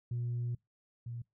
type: tone pair in turn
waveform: sine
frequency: 120.3 / 118.51 Hz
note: B2 / A#2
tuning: -45 / +29 cents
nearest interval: unison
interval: 26 cents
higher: first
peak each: -31 / -38 dBFS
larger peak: first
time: 0.11-0.55 / 1.06-1.22 s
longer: first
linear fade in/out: 5 ms
effects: noise-tail reverb RT60 0.2 s tail -25 dB re dry + tanh soft clip ceiling -30 dBFS